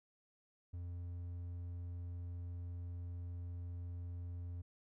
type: tone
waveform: triangle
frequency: 87.4 Hz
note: F2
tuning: 2 cents sharp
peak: -40 dBFS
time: 0.73-4.62 s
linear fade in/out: 10 ms
effects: none